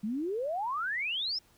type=exponential sweep; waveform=sine; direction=up; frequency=198.8 to 5440 Hz; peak=-30 dBFS; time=0.03-1.39 s; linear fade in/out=10 ms; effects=pink hiss -64 dBFS RMS until 1.57 s